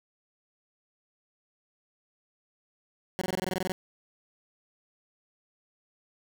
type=tone bursts; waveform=15% pulse; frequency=186.1 Hz; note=F#3; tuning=10 cents sharp; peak=-22 dBFS; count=12; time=3.19-3.72 s; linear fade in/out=0 ms; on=24 ms; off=22 ms; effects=none